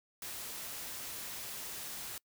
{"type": "noise", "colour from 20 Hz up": "white", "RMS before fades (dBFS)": -43, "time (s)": [0.22, 2.18], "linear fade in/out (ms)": 2, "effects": ["noise-tail reverb RT60 0.1 s tail -25 dB re dry"]}